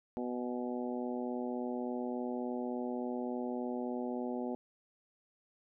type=harmonic tone with a mistuned harmonic; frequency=123.47 Hz; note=B2; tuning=in tune; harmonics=2 / 3 / 4 / 5 / 6 / 7; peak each=-37 / -41 / -43 / -45 / -47 / -48 dBFS; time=0.17-4.55 s; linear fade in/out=0 ms; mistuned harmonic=7; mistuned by=-31 cents; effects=none